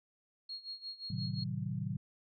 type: tone with tremolo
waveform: sine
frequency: 4286 Hz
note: C8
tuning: 41 cents sharp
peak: -39 dBFS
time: 0.49-1.44 s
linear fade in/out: 5 ms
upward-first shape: sine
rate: 5.7 Hz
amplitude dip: 85%
type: chord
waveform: sine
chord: A diminished seventh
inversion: none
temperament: equal with one note detuned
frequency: 110 / 130.81 / 155.56 / 189.21 Hz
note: A2 / C3 / Eb3 / Gb3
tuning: 0 / 0 / 0 / +39 cents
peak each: -40 dBFS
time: 1.1-1.97 s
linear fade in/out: 5 ms
effects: none